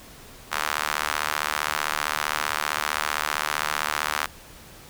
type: tone with high-pass filter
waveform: sawtooth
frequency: 75.4 Hz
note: D2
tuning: 46 cents sharp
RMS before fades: -27 dBFS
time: 0.51-4.27 s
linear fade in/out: 20 ms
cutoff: 1200 Hz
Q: 1.6
effects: pink hiss -46 dBFS RMS until 4.89 s